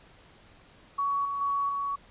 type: tone with level steps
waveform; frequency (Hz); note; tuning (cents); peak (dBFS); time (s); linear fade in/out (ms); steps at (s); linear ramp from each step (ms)
sine; 1123; C#6; +22; -25 / -29 / -25 / -28; 0.98-1.96; 10; 1.25 / 1.41 / 1.69; 2
effects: pink hiss -56 dBFS RMS until 2.1 s + resampled to 8000 Hz